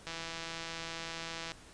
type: click train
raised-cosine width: 0.2 ms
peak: -23 dBFS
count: 240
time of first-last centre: 0.07-1.518 s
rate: 165 Hz
effects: pink hiss -55 dBFS RMS until 1.73 s + resampled to 22050 Hz